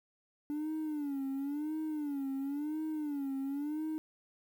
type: tone with vibrato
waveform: triangle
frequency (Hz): 290.9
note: D4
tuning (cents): -16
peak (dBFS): -31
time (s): 0.5-3.98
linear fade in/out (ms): 0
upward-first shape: sine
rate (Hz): 0.96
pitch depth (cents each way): 130
effects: tanh soft clip ceiling -28 dBFS + 10-bit